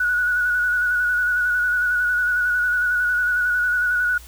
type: tone with vibrato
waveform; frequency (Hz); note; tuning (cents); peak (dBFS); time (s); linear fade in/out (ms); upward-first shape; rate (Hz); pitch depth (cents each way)
sine; 1467; F#6; -15; -17; 0-4.18; 5; square; 11; 23
effects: added 60 Hz sine -41 dBFS peak until 4.27 s + white hiss -46 dBFS RMS until 4.27 s